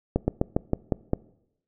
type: slowing click train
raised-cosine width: 2 ms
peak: -8 dBFS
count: 7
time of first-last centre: 0.16-1.134 s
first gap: 120 ms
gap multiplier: 1.12
effects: noise-tail reverb RT60 0.8 s tail -22 dB re dry